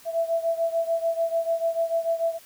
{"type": "beating tone pair", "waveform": "sine", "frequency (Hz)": [662, 668.8], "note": ["E5", "E5"], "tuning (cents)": [7, 25], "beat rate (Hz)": 6.8, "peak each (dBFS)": [-24, -27], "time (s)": [0.05, 2.39], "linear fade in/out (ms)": 50, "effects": ["white hiss -51 dBFS RMS until 2.45 s"]}